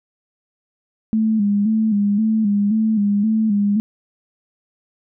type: tone with vibrato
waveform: sine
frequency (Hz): 211.4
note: G#3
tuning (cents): +31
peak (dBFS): -14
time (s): 1.13-3.8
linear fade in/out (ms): 0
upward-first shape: square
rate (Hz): 1.9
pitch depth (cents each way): 66
effects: none